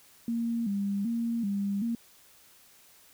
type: tone with vibrato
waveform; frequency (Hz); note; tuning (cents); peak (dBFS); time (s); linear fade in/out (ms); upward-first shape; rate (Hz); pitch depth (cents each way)
sine; 215.5; A3; -36; -27; 0.28-1.95; 2; square; 1.3; 130
effects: white hiss -58 dBFS RMS until 3.13 s